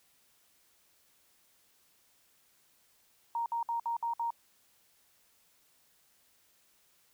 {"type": "tone bursts", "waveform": "sine", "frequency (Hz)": 932.3, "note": "A#5", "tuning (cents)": 0, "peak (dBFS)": -30, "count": 6, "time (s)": [3.35, 4.305], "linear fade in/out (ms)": 2, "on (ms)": 110, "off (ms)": 59, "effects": ["white hiss -68 dBFS RMS until 7.13 s"]}